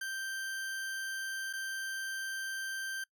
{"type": "tone with dropouts", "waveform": "40% pulse", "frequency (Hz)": 1568, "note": "G6", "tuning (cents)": 0, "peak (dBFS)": -35, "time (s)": [0.01, 3.04], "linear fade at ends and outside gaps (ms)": 5, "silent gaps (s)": [1.529, 1.534], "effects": ["noise-tail reverb RT60 0.1 s tail -23 dB re dry"]}